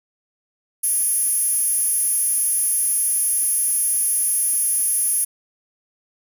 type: tone with high-pass filter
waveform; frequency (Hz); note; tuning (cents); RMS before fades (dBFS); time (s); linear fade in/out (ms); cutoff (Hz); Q
10% pulse; 398.3; G4; +28; -20; 0.83-5.25; 10; 11000; 8.9
effects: none